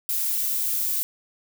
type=noise; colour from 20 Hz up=violet; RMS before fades=-25 dBFS; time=0.09-1.03 s; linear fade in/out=0 ms; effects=none